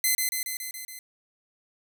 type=tone with echo; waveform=5% pulse; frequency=2047 Hz; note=C7; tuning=38 cents flat; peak=-11 dBFS; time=0.04-0.15 s; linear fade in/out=2 ms; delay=140 ms; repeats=6; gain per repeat=-3 dB; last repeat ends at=0.99 s; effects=none